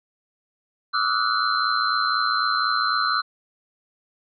sine tone cluster, 1151 / 1259 / 1343 / 1469 / 4107 Hz, D6 / D#6 / E6 / F#6 / C8, -35 / +20 / +32 / -13 / -33 cents, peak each -26 dBFS, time 0.93-3.22 s, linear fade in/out 20 ms, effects none

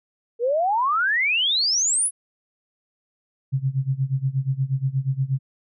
sine exponential sweep, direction up, 452.4 to 10810 Hz, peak -18 dBFS, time 0.39-2.11 s, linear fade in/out 50 ms
sine tone with tremolo, 134 Hz, C3, 42 cents sharp, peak -17 dBFS, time 3.52-5.39 s, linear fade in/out 20 ms, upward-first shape sine, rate 8.4 Hz, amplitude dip 90%
effects none

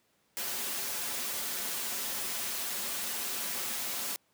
white noise with comb filter, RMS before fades -35 dBFS, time 0.37-4.16 s, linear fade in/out 0 ms, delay 6.4 ms, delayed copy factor -0.55, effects pink hiss -71 dBFS RMS until 4.33 s + high-pass 150 Hz 12 dB/octave

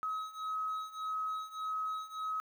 triangle beating tone pair, 1275 / 1276.7 Hz, D#6 / D#6, +42 / +44 cents, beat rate 1.7 Hz, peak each -36 / -34 dBFS, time 0.03-2.4 s, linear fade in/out 0 ms, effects tanh soft clip ceiling -31 dBFS + 11-bit

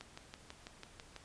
click train, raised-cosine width 0.2 ms, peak -29 dBFS, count 8, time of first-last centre 0.01-1.163 s, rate 6.07 Hz, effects pink hiss -59 dBFS RMS until 1.24 s + resampled to 22050 Hz

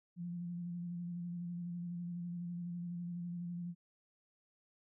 sine tone with vibrato, 173.9 Hz, F3, 7 cents flat, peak -39 dBFS, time 0.16-3.75 s, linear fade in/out 50 ms, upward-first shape square, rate 12 Hz, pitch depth 21 cents each way, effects none

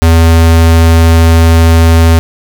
square tone, 82.41 Hz, E2, in tune, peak -3 dBFS, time 0.02-2.19 s, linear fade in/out 0 ms, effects none

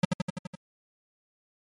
square tone with echo, 181.9 Hz, F#3, 29 cents flat, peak -19 dBFS, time 0.03-0.05 s, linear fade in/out 5 ms, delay 84 ms, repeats 6, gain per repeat -3 dB, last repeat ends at 0.554 s, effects MP3 48 kbps

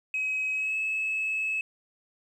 sine tone with pitch glide, 2544 to 2591 Hz, D#7 to E7, +38 to -30 cents, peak -25 dBFS, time 0.14-1.61 s, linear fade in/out 2 ms, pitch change +32 cents, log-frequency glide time 0.54-0.76 s, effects tanh soft clip ceiling -23 dBFS + 10-bit

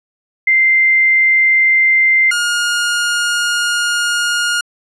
sine / sawtooth tone pair in turn, 2087 / 1425.1 Hz, C7 / F6, -5 / +35 cents, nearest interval perfect fifth, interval 660 cents, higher first, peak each -8 / -10 dBFS, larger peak first, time 0.47-2.31 / 2.31-4.61 s, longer second, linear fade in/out 5 ms, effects resampled to 24000 Hz

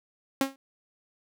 sawtooth tone with exponential decay, 270.8 Hz, C#4, 40 cents flat, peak -16 dBFS, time 0.41-0.56 s, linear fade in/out 2 ms, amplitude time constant 32 ms, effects none

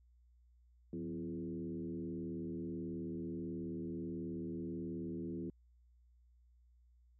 sine tone with frequency modulation, 258.3 Hz, C4, 22 cents flat, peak -39 dBFS, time 0.93-5.5 s, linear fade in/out 2 ms, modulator 78.5 Hz, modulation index 1.5, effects added 60 Hz sine -64 dBFS peak until 7.19 s

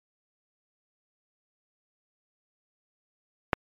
click, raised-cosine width 0.5 ms, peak -5 dBFS, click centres 3.532 s, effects MP3 64 kbps

